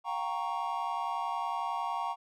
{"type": "chord", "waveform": "triangle", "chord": "G half-diminished seventh", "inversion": "third", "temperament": "equal with one note detuned", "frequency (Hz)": [713.1, 784, 932.3, 1108.7], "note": ["F5", "G5", "Bb5", "Db6"], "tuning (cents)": [36, 0, 0, 0], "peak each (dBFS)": [-37, -36, -33, -35], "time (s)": [0.04, 2.16], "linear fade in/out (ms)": 50, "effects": []}